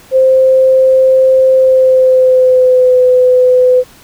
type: tone with pitch glide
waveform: sine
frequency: 523.3 to 504.6 Hz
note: C5 to B4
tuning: 0 to +37 cents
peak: -4 dBFS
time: 0.11-3.84 s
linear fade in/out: 50 ms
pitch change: -63 cents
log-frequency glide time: 1.53-3 s
effects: pink hiss -40 dBFS RMS until 4.03 s